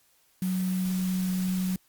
sine tone in noise, 185 Hz, F#3, in tune, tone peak -25 dBFS, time 0.42-1.76 s, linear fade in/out 2 ms, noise white, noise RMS -41 dBFS, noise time 0.42-1.76 s, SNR +13 dB, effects white hiss -65 dBFS RMS until 1.88 s + Opus 48 kbps

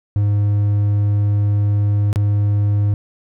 triangle tone with dropouts, 102.7 Hz, G#2, 19 cents flat, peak -11 dBFS, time 0.16-2.94 s, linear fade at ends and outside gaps 0 ms, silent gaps 2.129-2.159 s, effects none

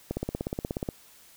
click train, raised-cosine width 2 ms, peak -16 dBFS, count 14, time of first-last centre 0.11-0.888 s, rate 16.7 Hz, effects white hiss -55 dBFS RMS until 1.36 s

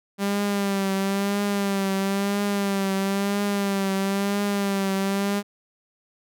sawtooth tone with vibrato, 198.2 Hz, G3, 19 cents sharp, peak -18 dBFS, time 0.18-5.43 s, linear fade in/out 50 ms, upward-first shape triangle, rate 1 Hz, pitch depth 49 cents each way, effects none

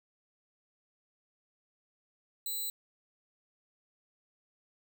5% pulse tone, 4000 Hz, B7, 21 cents sharp, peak -26 dBFS, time 2.46-2.7 s, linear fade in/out 2 ms, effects none

